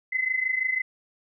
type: tone pair together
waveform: sine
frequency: 2020 / 2046 Hz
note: B6 / C7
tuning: +39 / -39 cents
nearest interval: unison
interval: 22 cents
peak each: -28 / -25 dBFS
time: 0.12-0.82 s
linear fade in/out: 10 ms
effects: none